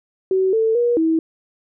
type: tone with pitch steps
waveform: sine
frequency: 378.3 / 445.4 / 478.6 / 323.1 Hz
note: F#4 / A4 / A#4 / E4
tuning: +38 / +21 / +46 / -35 cents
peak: -14 dBFS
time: 0.31-1.19 s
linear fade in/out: 2 ms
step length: 220 ms
effects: none